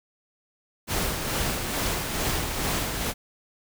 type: noise with tremolo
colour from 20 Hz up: pink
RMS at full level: -26 dBFS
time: 0.87-3.14 s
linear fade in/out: 50 ms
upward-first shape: sine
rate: 2.3 Hz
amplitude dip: 40%
effects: none